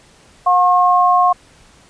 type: tone pair together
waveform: sine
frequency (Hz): 720.1 / 1079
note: F#5 / C#6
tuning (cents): -47 / -47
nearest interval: perfect fifth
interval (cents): 700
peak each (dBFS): -12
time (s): 0.46-1.33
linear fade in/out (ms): 10
effects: pink hiss -48 dBFS RMS until 1.89 s + resampled to 22050 Hz